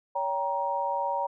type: chord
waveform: sine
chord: G diminished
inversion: second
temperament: just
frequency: 564.5 / 784 / 940.8 Hz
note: Db5 / G5 / Bb5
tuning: +31 / 0 / +16 cents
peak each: -32 / -33 / -28 dBFS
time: 0.15-1.27 s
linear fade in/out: 10 ms
effects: none